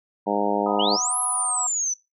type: harmonic tone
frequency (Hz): 102.5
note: G#2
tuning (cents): -22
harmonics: 2 / 3 / 4 / 5 / 6 / 7 / 8 / 9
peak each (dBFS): -29 / -29 / -29 / -29 / -29 / -29 / -29 / -29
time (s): 0.26-0.97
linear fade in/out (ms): 20
type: chord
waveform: sine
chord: B major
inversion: second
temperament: equal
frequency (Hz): 740 / 987.8 / 1244.5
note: F#5 / B5 / D#6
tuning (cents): 0 / 0 / 0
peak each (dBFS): -32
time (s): 0.66-1.67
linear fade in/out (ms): 5
type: exponential two-way sweep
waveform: sine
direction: up then down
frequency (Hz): 2794 to 11175 to 5910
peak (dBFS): -22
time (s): 0.79-1.94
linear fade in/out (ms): 10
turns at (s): 1.18
effects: noise-tail reverb RT60 0.2 s tail -18 dB re dry